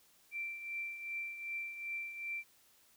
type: tone with tremolo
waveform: sine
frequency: 2349 Hz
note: D7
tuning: in tune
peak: -36 dBFS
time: 0.31-2.44 s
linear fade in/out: 50 ms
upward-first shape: triangle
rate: 2.6 Hz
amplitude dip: 65%
effects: white hiss -67 dBFS RMS until 2.96 s